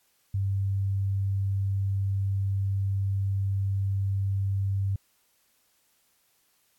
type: tone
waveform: sine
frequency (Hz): 98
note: G2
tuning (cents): 0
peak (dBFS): -24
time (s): 0.34-4.96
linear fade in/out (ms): 5
effects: white hiss -68 dBFS RMS until 6.78 s + AAC 64 kbps